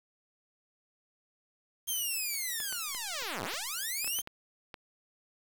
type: linear two-way sweep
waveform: 5% pulse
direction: down then up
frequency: 3220 to 79.9 to 3220 Hz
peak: -23 dBFS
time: 1.87-4.22 s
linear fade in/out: 20 ms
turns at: 3.43 s
type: clicks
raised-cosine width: 0.3 ms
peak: -26 dBFS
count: 11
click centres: 2.603 / 2.726 / 2.948 / 3.223 / 3.436 / 3.538 / 4.045 / 4.076 / 4.188 / 4.274 / 4.742 s
effects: 8-bit